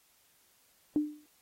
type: tone with exponential decay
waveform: sine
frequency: 299.4 Hz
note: D4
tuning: 33 cents sharp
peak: -22 dBFS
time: 0.96-1.26 s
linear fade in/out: 1 ms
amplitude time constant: 64 ms
effects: white hiss -67 dBFS RMS until 1.41 s + AAC 48 kbps